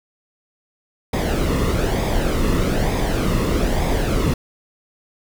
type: noise with flanger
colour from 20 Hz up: brown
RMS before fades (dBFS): -19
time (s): 1.13-4.34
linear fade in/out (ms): 5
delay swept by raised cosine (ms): 0.69 to 1.31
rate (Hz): 1.1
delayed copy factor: -0.55
effects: none